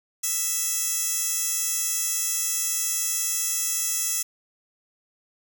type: tone with high-pass filter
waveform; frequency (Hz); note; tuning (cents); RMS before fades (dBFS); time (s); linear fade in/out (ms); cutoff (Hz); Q
15% pulse; 659.3; E5; 0; -26; 0.23-4.23; 10; 7300; 1.3
effects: none